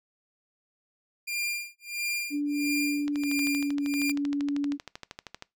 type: tone with tremolo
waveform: sawtooth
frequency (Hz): 2397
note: D7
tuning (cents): +35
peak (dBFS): -24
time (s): 1.27-4.12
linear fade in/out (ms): 10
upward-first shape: sine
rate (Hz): 1.5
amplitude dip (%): 100
type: tone with pitch glide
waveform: sine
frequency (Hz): 290.7 to 285.4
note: D4 to D4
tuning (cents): -18 to -49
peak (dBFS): -25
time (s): 2.3-4.78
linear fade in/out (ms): 50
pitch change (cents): -31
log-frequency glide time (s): 3.16-3.32
type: click train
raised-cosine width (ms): 0.2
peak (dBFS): -21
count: 31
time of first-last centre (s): 3.08-5.424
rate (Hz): 12.8
effects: noise-tail reverb RT60 0.2 s tail -22 dB re dry